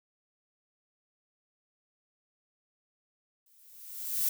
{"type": "noise with exponential growth", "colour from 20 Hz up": "violet", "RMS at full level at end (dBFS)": -26, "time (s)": [3.46, 4.29], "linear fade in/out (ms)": 5, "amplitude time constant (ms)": 180, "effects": []}